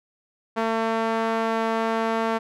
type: tone with band-pass filter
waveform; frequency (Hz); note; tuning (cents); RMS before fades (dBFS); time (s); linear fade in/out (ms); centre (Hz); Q
sawtooth; 225.1; A3; +40; -24; 0.56-2.39; 20; 900; 0.89
effects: none